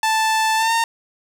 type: tone with pitch glide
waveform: sawtooth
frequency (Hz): 880 to 915.3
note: A5 to A#5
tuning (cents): 0 to -32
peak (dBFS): -12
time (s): 0.03-0.84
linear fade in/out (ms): 2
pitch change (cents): +68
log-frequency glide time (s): 0.56-0.73
effects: low-pass 11000 Hz 12 dB/octave + 7-bit